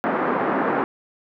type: band-pass noise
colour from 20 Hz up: pink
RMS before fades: -22 dBFS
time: 0.04-0.84 s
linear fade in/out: 0 ms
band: 220 to 1600 Hz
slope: 24 dB/octave
effects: none